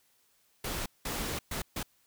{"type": "noise bursts at uneven times", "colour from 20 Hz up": "pink", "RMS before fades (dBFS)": -35, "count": 4, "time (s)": [[0.64, 0.86], [1.05, 1.39], [1.51, 1.62], [1.76, 1.83]], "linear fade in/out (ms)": 5, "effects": ["white hiss -69 dBFS RMS until 2.06 s"]}